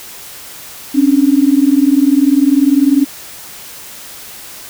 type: tone pair together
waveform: sine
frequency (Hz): 268.8 / 288.9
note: C4 / D4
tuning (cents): +47 / -28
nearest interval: minor second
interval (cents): 125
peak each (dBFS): -10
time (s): 0.94-3.05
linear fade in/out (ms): 20
effects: white hiss -32 dBFS RMS until 4.69 s